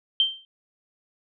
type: tone with exponential decay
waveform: sine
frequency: 3136 Hz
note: G7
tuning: in tune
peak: -14 dBFS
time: 0.2-0.45 s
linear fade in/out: 1 ms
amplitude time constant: 53 ms
effects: none